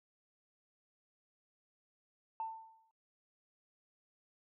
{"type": "tone with exponential decay", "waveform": "sine", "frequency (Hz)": 893, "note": "A5", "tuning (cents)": 25, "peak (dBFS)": -34, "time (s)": [2.4, 2.91], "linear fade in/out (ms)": 1, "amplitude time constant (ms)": 110, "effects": ["noise-tail reverb RT60 0.2 s tail -23 dB re dry", "tanh soft clip ceiling -30 dBFS"]}